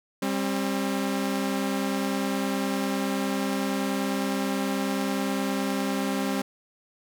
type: tone pair together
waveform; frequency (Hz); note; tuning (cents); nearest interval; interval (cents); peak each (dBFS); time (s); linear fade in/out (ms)
sawtooth; 198.32 / 267.8; G3 / C4; +20 / +40; perfect fourth; 520; -24; 0.22-6.42; 5
effects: none